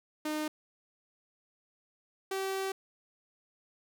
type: tone pair in turn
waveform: sawtooth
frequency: 305.9 / 385.4 Hz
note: D#4 / G4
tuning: -29 / -29 cents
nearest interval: major third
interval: 400 cents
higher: second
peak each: -28 dBFS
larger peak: neither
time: 0.25-0.48 / 2.31-2.72 s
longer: second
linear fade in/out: 5 ms
effects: none